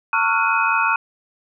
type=tone cluster; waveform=sine; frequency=904 / 1112 / 1364 / 1449 / 2521 Hz; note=A5 / C#6 / F6 / F#6 / D#7; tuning=+47 / +5 / -41 / -37 / +22 cents; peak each=-22 dBFS; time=0.13-0.96 s; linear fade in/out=2 ms; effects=none